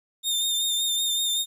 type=tone with vibrato; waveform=sawtooth; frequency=3635 Hz; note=A#7; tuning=44 cents flat; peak=-20 dBFS; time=0.23-1.46 s; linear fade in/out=50 ms; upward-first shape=sine; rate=5.3 Hz; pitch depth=30 cents each way; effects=10-bit